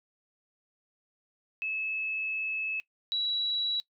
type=tone pair in turn; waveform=sine; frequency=2598 / 3908 Hz; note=E7 / B7; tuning=-26 / -19 cents; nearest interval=perfect fifth; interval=707 cents; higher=second; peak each=-30 / -27 dBFS; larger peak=second; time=1.62-2.8 / 3.12-3.8 s; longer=first; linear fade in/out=0 ms; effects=noise-tail reverb RT60 0.1 s tail -19 dB re dry